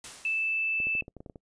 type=noise with exponential decay; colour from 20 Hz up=white; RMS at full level=-40 dBFS; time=0.04-0.83 s; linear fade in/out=2 ms; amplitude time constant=170 ms
type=tone; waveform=sine; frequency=2637 Hz; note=E7; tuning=in tune; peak=-26 dBFS; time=0.25-1.01 s; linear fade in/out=2 ms
type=clicks; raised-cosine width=2 ms; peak=-30 dBFS; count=10; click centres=0.802 / 0.87 / 0.952 / 1.023 / 1.081 / 1.167 / 1.205 / 1.262 / 1.298 / 1.358 s
effects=noise-tail reverb RT60 0.1 s tail -25 dB re dry + resampled to 22050 Hz